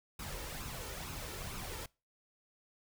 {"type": "noise with flanger", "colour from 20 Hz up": "pink", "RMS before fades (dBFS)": -43, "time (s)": [0.19, 1.86], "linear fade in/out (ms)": 5, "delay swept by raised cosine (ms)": [0.76, 2.26], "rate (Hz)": 2.2, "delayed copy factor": 0.55, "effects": ["noise-tail reverb RT60 0.3 s tail -24 dB re dry"]}